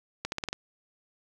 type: accelerating click train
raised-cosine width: 0.2 ms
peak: -14 dBFS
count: 6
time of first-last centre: 0.25-0.529 s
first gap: 71 ms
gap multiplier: 0.88
effects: none